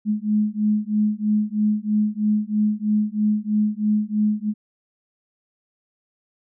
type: beating tone pair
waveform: sine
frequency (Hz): 210 / 213.1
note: G#3 / G#3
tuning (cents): +19 / +45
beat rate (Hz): 3.1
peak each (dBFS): -21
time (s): 0.05-4.54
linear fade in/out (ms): 50
effects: none